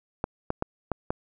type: clicks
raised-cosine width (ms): 1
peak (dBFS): -12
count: 5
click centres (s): 0.241 / 0.504 / 0.624 / 0.917 / 1.105
effects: none